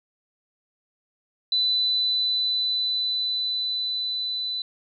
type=tone with level ramp; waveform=sine; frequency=3996 Hz; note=B7; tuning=20 cents sharp; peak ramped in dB=-19 to -26 dBFS; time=1.52-4.62 s; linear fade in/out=2 ms; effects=none